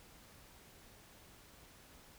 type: silence
effects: pink hiss -60 dBFS RMS until 2.18 s